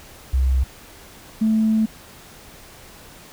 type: tone pair in turn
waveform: sine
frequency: 65.41 / 219.5 Hz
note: C2 / A3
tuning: 0 / -4 cents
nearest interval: octave + major sixth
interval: 2096 cents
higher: second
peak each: -14 dBFS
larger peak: neither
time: 0.33-0.64 / 1.41-1.86 s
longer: second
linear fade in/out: 10 ms
effects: tanh soft clip ceiling -10 dBFS + pink hiss -44 dBFS RMS until 3.32 s